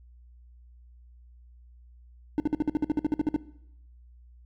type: tone bursts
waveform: triangle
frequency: 299.6 Hz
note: D4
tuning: 35 cents sharp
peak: -19 dBFS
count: 14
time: 2.38-3.362 s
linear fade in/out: 0 ms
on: 20 ms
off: 54 ms
effects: noise-tail reverb RT60 0.8 s tail -19 dB re dry + added 60 Hz sine -50 dBFS peak until 4.45 s

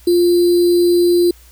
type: tone with sample-and-hold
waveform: sine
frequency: 349.2 Hz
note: F4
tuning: in tune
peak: -9 dBFS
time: 0.07-1.31 s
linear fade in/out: 5 ms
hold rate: 4410 Hz
effects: added 60 Hz sine -43 dBFS peak until 1.51 s + white hiss -48 dBFS RMS until 1.51 s

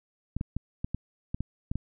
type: clicks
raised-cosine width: 5 ms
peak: -18 dBFS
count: 9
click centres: 0.366 / 0.411 / 0.566 / 0.845 / 0.946 / 1.345 / 1.406 / 1.715 / 1.756 s
effects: none

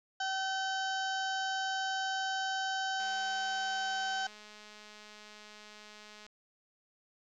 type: harmonic tone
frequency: 767 Hz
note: G5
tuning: 38 cents flat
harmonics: 1 / 2 / 4 / 5 / 6 / 7 / 8 / 9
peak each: -35 / -36 / -41 / -49 / -47 / -47 / -51 / -51 dBFS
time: 0.2-4.27 s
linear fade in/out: 5 ms
type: click train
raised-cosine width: 0.2 ms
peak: -35 dBFS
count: 690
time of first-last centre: 3-6.265 s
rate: 211 Hz
effects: none

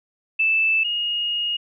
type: tone pair in turn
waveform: sine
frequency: 2637 / 2864 Hz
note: E7 / F7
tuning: 0 / +43 cents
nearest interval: minor second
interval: 143 cents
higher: second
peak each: -16 / -21 dBFS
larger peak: first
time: 0.39-0.84 / 0.84-1.57 s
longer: second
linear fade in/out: 10 ms
effects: none

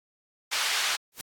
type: band-pass noise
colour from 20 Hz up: white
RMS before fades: -28 dBFS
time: 0.51-0.97 s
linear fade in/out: 20 ms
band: 1000 to 4600 Hz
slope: 12 dB/octave
type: noise with exponential growth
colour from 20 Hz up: white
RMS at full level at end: -32 dBFS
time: 1.12-1.21 s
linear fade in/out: 1 ms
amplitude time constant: 19 ms
effects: AAC 64 kbps

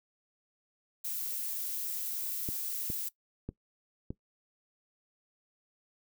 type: noise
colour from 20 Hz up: violet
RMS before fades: -36 dBFS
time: 1.04-3.09 s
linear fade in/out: 10 ms
type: clicks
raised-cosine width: 3 ms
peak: -24 dBFS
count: 4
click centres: 2.489 / 2.901 / 3.49 / 4.105 s
effects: noise-tail reverb RT60 0.1 s tail -19 dB re dry

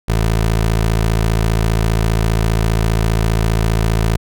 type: tone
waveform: 20% pulse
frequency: 55 Hz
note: A1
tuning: in tune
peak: -8 dBFS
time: 0.08-4.17 s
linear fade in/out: 10 ms
effects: none

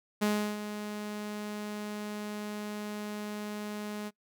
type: tone with ADSR envelope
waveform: sawtooth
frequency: 209.3 Hz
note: G#3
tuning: 14 cents sharp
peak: -21 dBFS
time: 0.21-4.11 s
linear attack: 16 ms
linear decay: 340 ms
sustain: -11 dB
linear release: 37 ms
effects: noise-tail reverb RT60 0.1 s tail -23 dB re dry

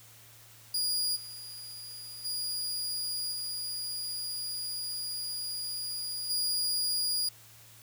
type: tone with level steps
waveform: sawtooth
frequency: 4863 Hz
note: D#8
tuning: 40 cents flat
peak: -25 / -39 / -29 / -31 / -25 dBFS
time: 0.74-7.29 s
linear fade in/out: 5 ms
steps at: 1.15 / 2.24 / 3.31 / 6.29 s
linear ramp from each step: 20 ms
effects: added 112 Hz sine -59 dBFS peak until 7.82 s + white hiss -55 dBFS RMS until 7.82 s

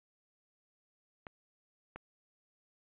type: clicks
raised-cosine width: 0.5 ms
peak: -29 dBFS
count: 2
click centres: 1.268 / 1.96 s
effects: resampled to 8000 Hz

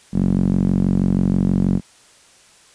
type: tone with band-pass filter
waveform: sawtooth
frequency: 46.25 Hz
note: F#1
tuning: in tune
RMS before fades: -17 dBFS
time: 0.12-1.81 s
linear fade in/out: 50 ms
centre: 200 Hz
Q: 3.4
effects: white hiss -50 dBFS RMS until 2.74 s + resampled to 22050 Hz

